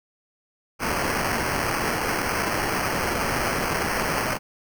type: noise with sample-and-hold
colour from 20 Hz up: white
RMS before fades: -25 dBFS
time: 0.79-4.39 s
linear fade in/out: 50 ms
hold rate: 3675 Hz
effects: none